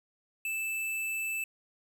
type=tone; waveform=square; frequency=2637 Hz; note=E7; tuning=in tune; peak=-32 dBFS; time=0.45-1.44 s; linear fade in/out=2 ms; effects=11-bit